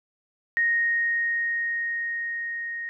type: tone with level ramp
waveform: sine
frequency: 1864.7 Hz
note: A#6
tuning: in tune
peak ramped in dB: -19 to -30 dBFS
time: 0.57-2.89 s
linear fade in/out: 0 ms
effects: none